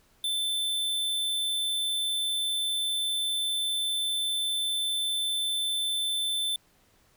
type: tone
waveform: square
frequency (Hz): 3535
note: A7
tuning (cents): +7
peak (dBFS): -27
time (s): 0.24-6.56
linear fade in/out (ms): 2
effects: pink hiss -64 dBFS RMS until 7.16 s